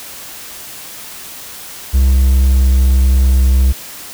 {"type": "tone with pitch glide", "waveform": "triangle", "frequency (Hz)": [65.5, 64.93], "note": ["C2", "C2"], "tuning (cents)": [2, -13], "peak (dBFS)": -5, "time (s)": [1.93, 3.73], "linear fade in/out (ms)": 20, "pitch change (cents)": -15, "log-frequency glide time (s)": [2.45, 2.62], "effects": ["white hiss -31 dBFS RMS until 4.13 s"]}